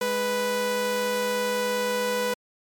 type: tone pair together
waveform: sawtooth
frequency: 207.7 / 494.1 Hz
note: G#3 / B4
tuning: 0 / +1 cents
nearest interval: octave + minor third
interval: 1501 cents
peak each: -29 / -20 dBFS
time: 0.01-2.34 s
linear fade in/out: 5 ms
effects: MP3 96 kbps